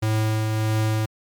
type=tone with tremolo; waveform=square; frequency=109.1 Hz; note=A2; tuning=14 cents flat; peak=-19 dBFS; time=0.02-1.06 s; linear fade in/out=10 ms; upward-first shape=triangle; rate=1.6 Hz; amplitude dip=30%; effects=MP3 96 kbps